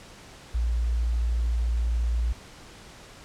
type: tone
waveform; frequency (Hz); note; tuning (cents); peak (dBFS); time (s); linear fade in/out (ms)
sine; 58.27; A#1; 0; -22; 0.54-2.33; 10
effects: pink hiss -47 dBFS RMS until 3.24 s + low-pass 8000 Hz 12 dB/octave